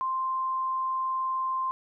sine tone, 1046.5 Hz, C6, in tune, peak -26 dBFS, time 0.01-1.71 s, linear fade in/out 0 ms, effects none

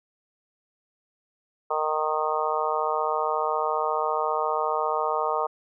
harmonic tone, 154.6 Hz, D#3, 11 cents flat, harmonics 3 / 4 / 5 / 6 / 7 / 8, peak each -30 / -30 / -30 / -30 / -30 / -30 dBFS, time 1.7-5.47 s, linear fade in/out 10 ms, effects none

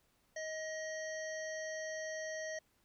harmonic tone, 630 Hz, D#5, 21 cents sharp, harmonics 1 / 3 / 5 / 7 / 9 / 10, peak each -41 / -44 / -59 / -59 / -52 / -54 dBFS, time 0.36-2.59 s, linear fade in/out 5 ms, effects pink hiss -74 dBFS RMS until 2.84 s

